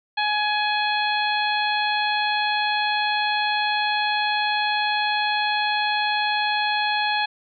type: harmonic tone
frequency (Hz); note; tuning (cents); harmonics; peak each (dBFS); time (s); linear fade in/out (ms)
840; G#5; +19; 1 / 2 / 3 / 4 / 5; -23 / -26 / -28 / -29 / -30; 0.17-7.26; 10
effects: none